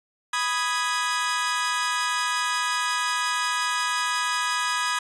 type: chord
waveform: sawtooth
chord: G# minor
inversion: first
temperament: equal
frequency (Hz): 987.8 / 1244.5 / 1661.2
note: B5 / D#6 / G#6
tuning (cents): 0 / 0 / 0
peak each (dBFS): -24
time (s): 0.33-4.99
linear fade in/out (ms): 5
effects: resampled to 22050 Hz